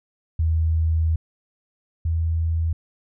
sine tone pair in turn, 80.6 / 81.87 Hz, E2 / E2, -38 / -11 cents, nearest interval unison, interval 27 cents, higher second, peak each -17 / -19 dBFS, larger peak first, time 0.39-1.16 / 2.05-2.73 s, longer first, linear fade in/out 5 ms, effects none

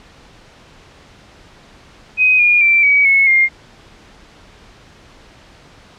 sine tone with pitch steps, 2513 / 2429 / 2347 / 2269 / 2193 / 2119 Hz, D#7 / D#7 / D7 / C#7 / C#7 / C7, +17 / -42 / -2 / +40 / -19 / +21 cents, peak -8 dBFS, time 2.17-3.49 s, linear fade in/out 50 ms, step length 220 ms, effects pink hiss -44 dBFS RMS until 5.98 s + low-pass 5000 Hz 12 dB/octave

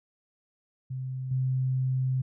sine tone with level steps, 130 Hz, C3, 11 cents flat, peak -31 / -24 dBFS, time 0.9-2.22 s, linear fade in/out 10 ms, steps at 1.31 s, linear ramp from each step 5 ms, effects none

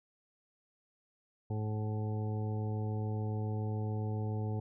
harmonic tone with a mistuned harmonic, 107.1 Hz, A2, 46 cents flat, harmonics 1 / 2 / 3 / 4 / 5 / 7 / 8, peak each -33 / -42 / -47 / -44 / -51 / -49 / -52 dBFS, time 1.5-4.6 s, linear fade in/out 5 ms, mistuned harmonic 8, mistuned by +20 cents, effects none

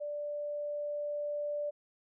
sine tone with level ramp, 587.3 Hz, D5, in tune, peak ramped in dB -35 to -32 dBFS, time 0-1.71 s, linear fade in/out 20 ms, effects none

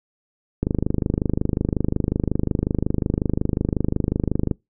click train, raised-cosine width 3 ms, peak -7 dBFS, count 100, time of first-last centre 0.63-4.512 s, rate 25.5 Hz, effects noise-tail reverb RT60 0.2 s tail -25 dB re dry

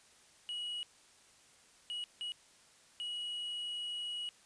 triangle tone bursts at uneven times, 2912 Hz, F#7, 28 cents flat, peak -36 dBFS, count 4, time 0.49-0.83 / 1.9-2.04 / 2.21-2.32 / 3-4.29 s, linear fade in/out 0 ms, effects white hiss -63 dBFS RMS until 4.45 s + resampled to 22050 Hz

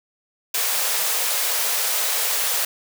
white high-pass noise, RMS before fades -22 dBFS, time 0.54-2.65 s, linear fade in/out 5 ms, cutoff 420 Hz, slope 96 dB/octave, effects none

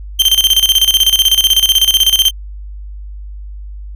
40% pulse tone with tremolo, 3136 Hz, G7, in tune, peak -5 dBFS, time 0.19-2.31 s, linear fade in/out 10 ms, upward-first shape square, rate 16 Hz, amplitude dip 75%, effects added 50 Hz sine -25 dBFS peak until 3.95 s

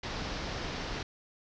pink low-pass noise, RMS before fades -37 dBFS, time 0.03-1.03 s, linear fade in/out 5 ms, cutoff 5800 Hz, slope 48 dB/octave, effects none

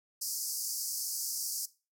pink band-pass noise, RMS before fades -36 dBFS, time 0.21-1.66 s, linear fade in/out 10 ms, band 4700 to 16000 Hz, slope 96 dB/octave, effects noise-tail reverb RT60 0.3 s tail -18 dB re dry

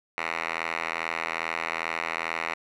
5% pulse tone with band-pass filter, 82.41 Hz, E2, in tune, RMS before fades -31 dBFS, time 0.18-2.54 s, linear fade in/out 0 ms, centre 1800 Hz, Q 3.4, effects none

